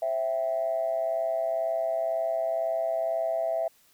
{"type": "tone with amplitude modulation", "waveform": "sine", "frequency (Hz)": 659.3, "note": "E5", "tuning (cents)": 0, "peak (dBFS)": -21, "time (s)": [0.02, 3.68], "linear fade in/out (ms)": 5, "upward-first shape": "sine", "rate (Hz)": 122, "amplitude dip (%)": 75, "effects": ["tanh soft clip ceiling -17 dBFS", "white hiss -62 dBFS RMS until 3.93 s"]}